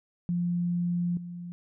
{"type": "tone with level steps", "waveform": "sine", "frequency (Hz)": 174.61, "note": "F3", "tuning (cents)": 0, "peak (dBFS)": [-25, -36], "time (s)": [0.29, 1.52], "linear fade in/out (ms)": 0, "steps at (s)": 1.17, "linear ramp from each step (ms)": 2, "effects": []}